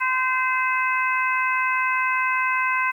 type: harmonic tone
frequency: 515 Hz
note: C5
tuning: 28 cents flat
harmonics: 2 / 3 / 4 / 5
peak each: -23 / -25 / -26 / -27 dBFS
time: 0-2.92 s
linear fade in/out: 20 ms
effects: 9-bit